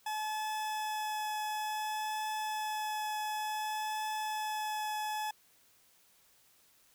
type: tone with vibrato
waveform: 40% pulse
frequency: 857 Hz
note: A5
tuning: 46 cents flat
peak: -33 dBFS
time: 0.06-5.31 s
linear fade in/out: 5 ms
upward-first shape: triangle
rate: 0.56 Hz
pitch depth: 9 cents each way
effects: white hiss -66 dBFS RMS until 6.94 s